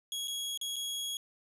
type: tone with dropouts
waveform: sawtooth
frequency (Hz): 3322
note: G#7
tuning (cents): 0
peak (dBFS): -31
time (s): 0.12-1.17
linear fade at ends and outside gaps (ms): 1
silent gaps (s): 0.274-0.28 / 0.575-0.613 / 0.759-0.764
effects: resampled to 32000 Hz